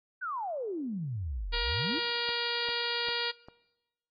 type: exponential two-way sweep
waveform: sine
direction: down then up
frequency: 1568 to 34.87 to 378.4 Hz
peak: -32 dBFS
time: 0.21-2 s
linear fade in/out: 20 ms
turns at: 1.57 s
type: harmonic tone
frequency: 474.1 Hz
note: A#4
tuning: 29 cents sharp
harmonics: 1 / 2 / 3 / 4 / 5 / 6 / 7 / 8 / 9 / 10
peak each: -39 / -39 / -39 / -39 / -39 / -39 / -39 / -39 / -39 / -39 dBFS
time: 1.52-3.32 s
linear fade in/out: 20 ms
type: click train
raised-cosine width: 1 ms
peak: -32 dBFS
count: 4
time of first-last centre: 2.29-3.485 s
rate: 2.51 Hz
effects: noise-tail reverb RT60 1.0 s tail -22 dB re dry + AAC 32 kbps